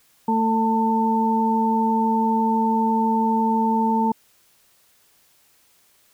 harmonic tone, 223.5 Hz, A3, 27 cents sharp, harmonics 1 / 2 / 4, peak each -20 / -28 / -20 dBFS, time 0.28-4.12 s, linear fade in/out 5 ms, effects white hiss -59 dBFS RMS until 6.13 s

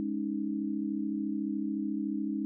sine chord, Ab suspended fourth, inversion none, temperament equal, 207.7 / 277.2 / 311.1 Hz, Ab3 / Db4 / Eb4, 0 / 0 / 0 cents, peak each -34 / -35 / -34 dBFS, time 0-2.45 s, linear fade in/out 0 ms, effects none

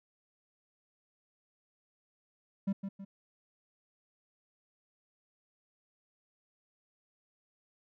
triangle tone with echo, 196 Hz, G3, in tune, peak -26 dBFS, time 2.67-2.73 s, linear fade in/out 10 ms, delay 160 ms, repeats 2, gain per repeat -7 dB, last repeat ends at 3.05 s, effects none

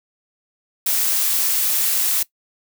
blue noise, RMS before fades -19 dBFS, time 0.86-2.23 s, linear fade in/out 5 ms, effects noise-tail reverb RT60 0.1 s tail -20 dB re dry

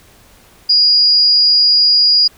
sine tone with amplitude modulation, 4877 Hz, D#8, 35 cents flat, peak -5 dBFS, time 0.69-2.28 s, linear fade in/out 10 ms, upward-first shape sine, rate 209 Hz, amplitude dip 45%, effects pink hiss -46 dBFS RMS until 2.37 s

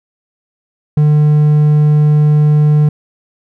triangle tone, 150 Hz, D3, 37 cents sharp, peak -4 dBFS, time 0.97-2.89 s, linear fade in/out 5 ms, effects none

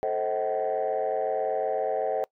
sine chord, A diminished seventh, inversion none, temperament just, 440 / 528 / 633.6 / 760.3 Hz, A4 / C5 / Eb5 / Gb5, 0 / +16 / +31 / +47 cents, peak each -29 dBFS, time 0.03-2.24 s, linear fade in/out 0 ms, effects noise-tail reverb RT60 0.1 s tail -24 dB re dry + tanh soft clip ceiling -19 dBFS

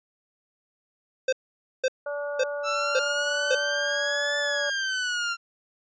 square tone bursts, 520 Hz, C5, 11 cents flat, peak -21 dBFS, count 5, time 1.28-3.55 s, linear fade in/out 5 ms, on 46 ms, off 510 ms
harmonic tone, 289 Hz, D4, 28 cents flat, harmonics 2 / 3 / 4 / 5, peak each -29 / -42 / -43 / -37 dBFS, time 2.06-4.7 s, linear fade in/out 5 ms
sawtooth exponential two-way sweep, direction up then down, 1318.5 to 1752 to 1372 Hz, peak -22 dBFS, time 2.63-5.37 s, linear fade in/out 50 ms, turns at 4.38 s
effects resampled to 16000 Hz

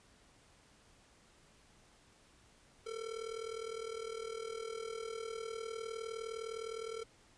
square tone with amplitude modulation, 450 Hz, A4, 39 cents sharp, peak -38 dBFS, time 2.86-7.04 s, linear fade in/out 10 ms, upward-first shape sine, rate 39.7 Hz, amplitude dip 75%, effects pink hiss -65 dBFS RMS until 7.37 s + resampled to 22050 Hz

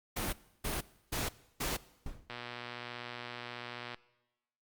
pink noise bursts, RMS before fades -35 dBFS, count 4, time 0.16-1.77 s, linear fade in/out 10 ms, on 170 ms, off 310 ms
brown noise with exponential decay, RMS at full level -37 dBFS, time 2.06-2.36 s, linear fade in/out 2 ms, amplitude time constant 64 ms
click train, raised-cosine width 0.3 ms, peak -26 dBFS, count 200, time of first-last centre 2.3-3.945 s, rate 121 Hz
effects noise-tail reverb RT60 1.0 s tail -20 dB re dry + Opus 48 kbps

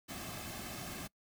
pink noise with comb filter, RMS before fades -44 dBFS, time 0.08-1.08 s, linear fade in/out 20 ms, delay 2.1 ms, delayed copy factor -0.6, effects noise-tail reverb RT60 0.1 s tail -24 dB re dry

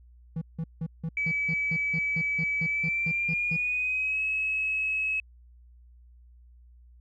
triangle tone bursts, 162.8 Hz, E3, 21 cents flat, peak -26 dBFS, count 15, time 0.36-3.565 s, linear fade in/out 5 ms, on 55 ms, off 170 ms
sine tone with pitch glide, 2291 to 2572 Hz, D7 to E7, -44 to -43 cents, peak -25 dBFS, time 1.17-5.2 s, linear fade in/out 2 ms, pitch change +201 cents, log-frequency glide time 2.66-4.22 s
effects tanh soft clip ceiling -17 dBFS + added 60 Hz sine -51 dBFS peak until 7 s

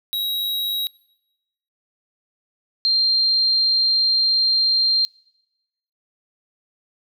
square / sine tone pair in turn, 3838 / 4179 Hz, A#7 / C8, +50 / -3 cents, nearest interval minor second, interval 147 cents, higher second, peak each -22 / -15 dBFS, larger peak second, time 0.13-0.87 / 2.85-5.05 s, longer second, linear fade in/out 0 ms, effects noise-tail reverb RT60 1.0 s tail -25 dB re dry

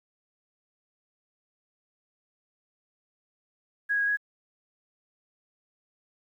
sine tone with pitch steps, 1656 / 1645 / 1666 Hz, G#6 / G#6 / G#6, -5 / -17 / +5 cents, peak -23 dBFS, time 3.89-4.172 s, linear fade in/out 20 ms, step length 94 ms, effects 10-bit

